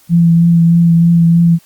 sine tone with vibrato, 168.6 Hz, E3, 39 cents sharp, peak -5 dBFS, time 0.09-1.59 s, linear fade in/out 50 ms, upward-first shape triangle, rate 3.2 Hz, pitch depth 21 cents each way, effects white hiss -48 dBFS RMS until 1.65 s + Opus 48 kbps

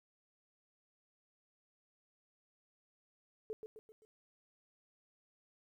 sine tone with echo, 435.6 Hz, A4, 17 cents flat, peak -38 dBFS, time 3.5-3.53 s, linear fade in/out 0 ms, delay 130 ms, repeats 4, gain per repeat -6 dB, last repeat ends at 4.05 s, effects 13-bit

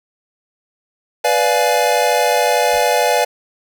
square chord, B diminished seventh, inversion none, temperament equal with one note detuned, 493.9 / 587.3 / 698.5 / 843.7 Hz, B4 / D5 / F5 / Ab5, 0 / 0 / 0 / +27 cents, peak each -19 dBFS, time 1.24-3.25 s, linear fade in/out 10 ms
brown noise with exponential decay, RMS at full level -31 dBFS, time 2.73-2.89 s, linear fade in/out 1 ms, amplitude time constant 34 ms
effects none

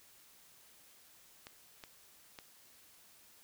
clicks, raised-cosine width 0.2 ms, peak -30 dBFS, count 3, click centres 1.469 / 1.838 / 2.388 s, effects white hiss -62 dBFS RMS until 3.43 s

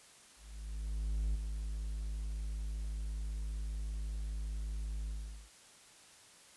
triangle tone with ADSR envelope, 52.6 Hz, G#1, 23 cents sharp, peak -28 dBFS, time 0.36-5.5 s, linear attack 990 ms, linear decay 7 ms, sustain -6 dB, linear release 420 ms, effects white hiss -59 dBFS RMS until 6.56 s + resampled to 24000 Hz

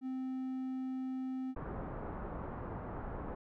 triangle tone, 260 Hz, C4, 11 cents flat, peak -34 dBFS, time 0.01-1.55 s, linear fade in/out 50 ms
pink low-pass noise, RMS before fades -42 dBFS, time 1.56-3.35 s, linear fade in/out 5 ms, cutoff 1300 Hz, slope 24 dB/octave
effects none

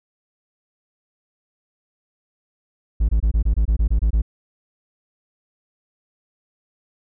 triangle tone bursts, 54.1 Hz, A1, 29 cents flat, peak -12 dBFS, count 11, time 3-4.219 s, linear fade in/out 10 ms, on 89 ms, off 24 ms, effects none

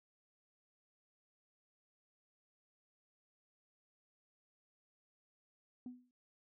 sine tone with exponential decay, 248.6 Hz, B3, 12 cents sharp, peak -40 dBFS, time 5.86-6.11 s, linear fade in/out 2 ms, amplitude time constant 54 ms, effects tanh soft clip ceiling -40 dBFS

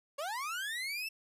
30% pulse linear sweep, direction up, 539 to 2690 Hz, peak -33 dBFS, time 0.18-1.09 s, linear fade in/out 10 ms, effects resampled to 32000 Hz

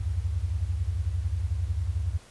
sine tone cluster, 67.9 / 83.7 / 94.8 Hz, C#2 / E2 / F#2, -35 / +27 / +43 cents, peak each -30 dBFS, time 0-2.18 s, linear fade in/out 10 ms, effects pink hiss -53 dBFS RMS until 2.3 s + resampled to 24000 Hz

